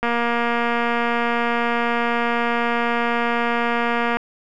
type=click train; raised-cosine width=0.5 ms; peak=-7 dBFS; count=978; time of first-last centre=0.03-4.17 s; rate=236 Hz; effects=none